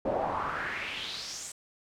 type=noise with band-pass filter sweep; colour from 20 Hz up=brown; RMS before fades=-34 dBFS; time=0.05-1.52 s; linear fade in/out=5 ms; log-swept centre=560 to 8100 Hz; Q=3.9; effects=none